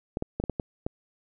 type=clicks; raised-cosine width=2 ms; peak=-15 dBFS; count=7; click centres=0.171 / 0.224 / 0.4 / 0.439 / 0.497 / 0.598 / 0.865 s; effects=none